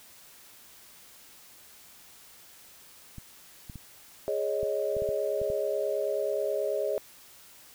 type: clicks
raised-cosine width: 5 ms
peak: -29 dBFS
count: 9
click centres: 3.183 / 3.698 / 3.757 / 4.631 / 4.967 / 5.021 / 5.09 / 5.416 / 5.501 s
type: chord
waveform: sine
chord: Ab suspended fourth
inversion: none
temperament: just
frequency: 415.3 / 553.7 / 623 Hz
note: Ab4 / Db5 / Eb5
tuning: 0 / -2 / +2 cents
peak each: -31 dBFS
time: 4.28-6.98 s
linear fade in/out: 0 ms
effects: white hiss -53 dBFS RMS until 7.74 s